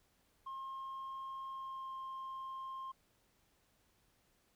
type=tone with pitch glide; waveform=sine; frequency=1069 to 1059.2 Hz; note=C6 to C6; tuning=+37 to +21 cents; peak=-40 dBFS; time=0.46-2.92 s; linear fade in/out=10 ms; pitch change=-16 cents; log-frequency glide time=1.49-1.93 s; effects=tanh soft clip ceiling -41 dBFS + pink hiss -74 dBFS RMS until 4.55 s